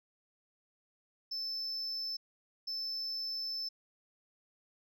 sine tone bursts at uneven times, 5274 Hz, E8, in tune, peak -33 dBFS, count 2, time 1.31-2.17 / 2.67-3.69 s, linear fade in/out 10 ms, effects tanh soft clip ceiling -34 dBFS

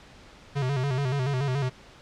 square tone with vibrato, 134.6 Hz, C3, 49 cents sharp, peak -25 dBFS, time 0.55-1.7 s, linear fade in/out 20 ms, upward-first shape square, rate 7 Hz, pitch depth 89 cents each way, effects pink hiss -50 dBFS RMS until 2.01 s + low-pass 5000 Hz 12 dB/octave

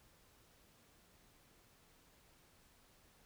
silence, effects pink hiss -68 dBFS RMS until 3.25 s

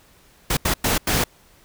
pink noise bursts at uneven times, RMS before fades -20 dBFS, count 4, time 0.5-0.57 / 0.65-0.74 / 0.84-0.98 / 1.07-1.24 s, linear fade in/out 5 ms, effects pink hiss -54 dBFS RMS until 1.64 s

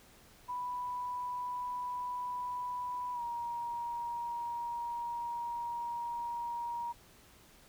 sine tone with pitch glide, 987.8 to 945.9 Hz, B5 to A#5, 0 to +25 cents, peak -35 dBFS, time 0.48-6.93 s, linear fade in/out 20 ms, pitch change -75 cents, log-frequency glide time 3.13-3.22 s, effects pink hiss -60 dBFS RMS until 7.68 s

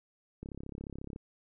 click train, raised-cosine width 3 ms, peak -29 dBFS, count 26, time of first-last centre 0.43-1.161 s, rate 34.2 Hz, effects none

